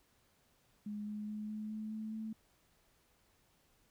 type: tone with pitch steps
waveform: sine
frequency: 208.5 / 210.3 / 212.1 / 214 / 215.9 / 217.7 / 219.6 Hz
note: G#3 / G#3 / G#3 / A3 / A3 / A3 / A3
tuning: +7 / +22 / +37 / -48 / -33 / -18 / -3 cents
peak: -39 dBFS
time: 0.86-2.33 s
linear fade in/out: 5 ms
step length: 210 ms
effects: pink hiss -72 dBFS RMS until 3.9 s